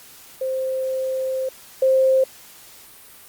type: tone pair in turn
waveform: sine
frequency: 523.3 / 526.2 Hz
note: C5 / C5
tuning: 0 / +10 cents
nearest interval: unison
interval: 10 cents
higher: second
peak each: -21 / -13 dBFS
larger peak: second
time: 0.41-1.49 / 1.82-2.24 s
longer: first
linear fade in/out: 5 ms
effects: white hiss -45 dBFS RMS until 3.28 s + Opus 48 kbps